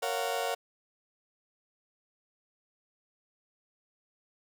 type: chord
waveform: 35% pulse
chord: Gb major seventh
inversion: first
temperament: just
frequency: 462.5 / 555 / 693.7 / 740 Hz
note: Bb4 / Db5 / F5 / Gb5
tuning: -14 / +2 / -12 / 0 cents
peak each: -34 dBFS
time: 0.02-0.55 s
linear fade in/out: 10 ms
effects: none